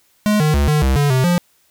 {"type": "tone with pitch steps", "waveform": "square", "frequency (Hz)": [210.2, 152.7, 71.5, 150.9, 66.2, 144.1, 129.7, 175.6], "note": ["G#3", "D#3", "D2", "D3", "C2", "D3", "C3", "F3"], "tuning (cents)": [21, -32, -46, 47, 21, -33, -15, 10], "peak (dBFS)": -13, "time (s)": [0.26, 1.38], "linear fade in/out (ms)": 0, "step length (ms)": 140, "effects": ["white hiss -58 dBFS RMS until 1.7 s"]}